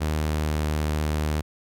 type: tone with pitch glide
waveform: sawtooth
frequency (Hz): 77 to 76.2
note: D#2 to D#2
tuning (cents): -17 to -36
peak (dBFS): -19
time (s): 0-1.42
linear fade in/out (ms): 20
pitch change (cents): -19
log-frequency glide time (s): 0.16-0.63
effects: none